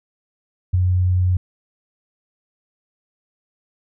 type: tone with ADSR envelope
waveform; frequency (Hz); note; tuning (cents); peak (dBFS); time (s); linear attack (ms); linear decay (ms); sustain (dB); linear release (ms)
sine; 91; F#2; -28; -11; 0.73-1.37; 14; 15; -3; 4
effects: none